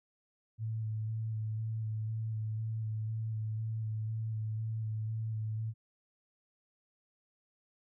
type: tone with vibrato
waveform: sine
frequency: 110 Hz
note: A2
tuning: in tune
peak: -33 dBFS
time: 0.58-5.74 s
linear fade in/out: 50 ms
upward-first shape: square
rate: 2 Hz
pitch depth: 16 cents each way
effects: none